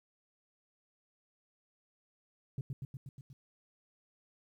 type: tone with echo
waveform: sine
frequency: 132.9 Hz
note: C3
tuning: 27 cents sharp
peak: -31 dBFS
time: 2.58-2.61 s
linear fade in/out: 2 ms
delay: 120 ms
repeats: 6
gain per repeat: -3 dB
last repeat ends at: 3.33 s
effects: tanh soft clip ceiling -33 dBFS + 12-bit